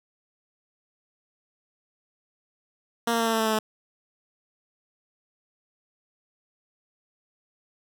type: tone with pitch steps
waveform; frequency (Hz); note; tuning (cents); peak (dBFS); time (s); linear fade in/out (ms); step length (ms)
10% pulse; 233.1 / 230.7 / 228.3 / 225.9 / 223.6 / 221.3 / 219 / 216.7; A#3 / A#3 / A#3 / A3 / A3 / A3 / A3 / A3; 0 / -18 / -36 / +46 / +28 / +10 / -8 / -26; -14; 3.07-3.59; 5; 65
effects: none